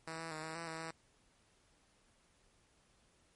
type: tone with pitch steps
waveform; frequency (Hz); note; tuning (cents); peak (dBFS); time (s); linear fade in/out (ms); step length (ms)
5% pulse; 161.8 / 163.9 / 156 / 159.7 / 166.9 / 161.3 / 162.7; E3 / E3 / D#3 / D#3 / E3 / E3 / E3; -32 / -10 / +5 / +45 / +22 / -37 / -22; -31; 0.07-0.91; 5; 120
effects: pink hiss -71 dBFS RMS until 3.35 s + MP3 48 kbps